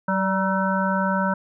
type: harmonic tone with a mistuned harmonic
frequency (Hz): 190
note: F#3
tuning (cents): +46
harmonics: 1 / 3 / 5 / 7 / 8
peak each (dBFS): -23 / -27 / -25 / -29 / -28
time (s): 0.08-1.34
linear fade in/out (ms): 5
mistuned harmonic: 3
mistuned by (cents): +38
effects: none